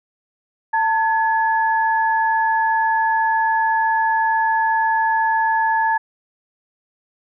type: tone pair together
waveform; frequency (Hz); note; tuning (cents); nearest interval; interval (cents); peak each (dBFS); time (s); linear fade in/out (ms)
sine; 893 / 1697.5; A5 / G#6; +25 / +37; major seventh; 1112; -16 / -21; 0.73-5.98; 10
effects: none